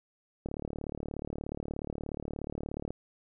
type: click train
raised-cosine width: 2 ms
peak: -23 dBFS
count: 91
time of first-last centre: 0.46-2.906 s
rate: 36.8 Hz
effects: none